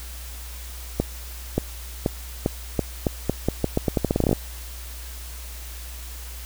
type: accelerating click train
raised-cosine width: 2 ms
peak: -6 dBFS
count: 21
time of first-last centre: 1-4.33 s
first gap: 580 ms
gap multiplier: 0.83
effects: added 60 Hz sine -35 dBFS peak until 6.45 s + white hiss -41 dBFS RMS until 6.45 s